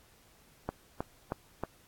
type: click train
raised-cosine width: 1 ms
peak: -18 dBFS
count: 4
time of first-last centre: 0.69-1.636 s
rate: 3.17 Hz
effects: pink hiss -62 dBFS RMS until 1.87 s + AAC 64 kbps